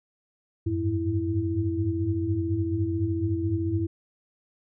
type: tone cluster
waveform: sine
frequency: 90.8 / 100.5 / 104.7 / 329.5 Hz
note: F#2 / G2 / G#2 / E4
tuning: -32 / +44 / +15 / -1 cents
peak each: -29 / -32 / -31 / -27 dBFS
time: 0.66-3.87 s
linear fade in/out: 10 ms
effects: none